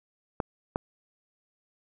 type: clicks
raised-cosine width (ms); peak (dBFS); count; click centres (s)
1; -13; 2; 0.402 / 0.759
effects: none